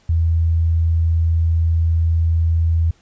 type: tone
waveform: sine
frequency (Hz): 82.41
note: E2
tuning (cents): 0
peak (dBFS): -13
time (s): 0.09-2.91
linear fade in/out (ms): 5
effects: pink hiss -56 dBFS RMS until 3.01 s + resampled to 16000 Hz